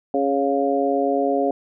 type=harmonic tone with a mistuned harmonic; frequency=138.59 Hz; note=C#3; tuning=in tune; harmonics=2 / 3 / 4 / 5; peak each=-23 / -23 / -23 / -23 dBFS; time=0.14-1.51 s; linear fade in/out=2 ms; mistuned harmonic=5; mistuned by=+22 cents; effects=none